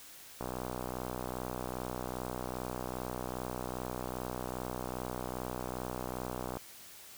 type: click train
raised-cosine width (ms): 1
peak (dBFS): -23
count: 386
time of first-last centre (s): 0.41-6.57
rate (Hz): 62.5
effects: white hiss -52 dBFS RMS until 7.17 s